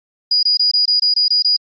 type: tone bursts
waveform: sine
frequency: 4900 Hz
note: D#8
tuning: 27 cents flat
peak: -11 dBFS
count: 9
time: 0.31-1.566 s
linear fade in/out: 5 ms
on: 120 ms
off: 22 ms
effects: Opus 48 kbps